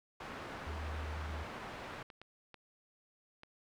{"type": "low-pass noise", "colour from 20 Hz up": "white", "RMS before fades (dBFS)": -46, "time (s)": [0.2, 2.03], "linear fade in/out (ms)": 5, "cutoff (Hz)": 1500, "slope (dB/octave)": 12}
{"type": "tone", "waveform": "sine", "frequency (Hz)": 76.7, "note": "D#2", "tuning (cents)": -24, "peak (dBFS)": -39, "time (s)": [0.66, 1.44], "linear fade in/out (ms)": 10}
{"type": "clicks", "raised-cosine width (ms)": 0.3, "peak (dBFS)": -35, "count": 5, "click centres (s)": [1.911, 2.102, 2.216, 2.543, 3.434]}
{"effects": []}